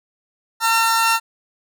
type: tone pair together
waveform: sawtooth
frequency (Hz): 908 / 1360.5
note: A#5 / F6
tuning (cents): -46 / -46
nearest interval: perfect fifth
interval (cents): 700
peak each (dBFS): -14 / -14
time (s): 0.6-1.2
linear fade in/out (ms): 50
effects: none